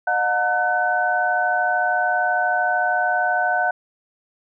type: tone cluster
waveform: sine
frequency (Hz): 610 / 723 / 909 / 1509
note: D#5 / F#5 / A#5 / F#6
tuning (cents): -34 / -40 / -44 / +34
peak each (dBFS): -28 / -20 / -29 / -21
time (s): 0.07-3.71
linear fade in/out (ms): 5
effects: none